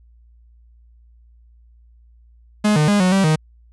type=tone with pitch steps; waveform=45% pulse; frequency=210.4 / 151.5 / 205 / 183.5 / 194 / 156 Hz; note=G#3 / D#3 / G#3 / F#3 / G3 / D#3; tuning=+23 / -46 / -22 / -14 / -18 / +5 cents; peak=-13 dBFS; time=2.64-3.36 s; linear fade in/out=10 ms; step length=120 ms; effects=added 58 Hz sine -47 dBFS peak until 3.72 s + resampled to 24000 Hz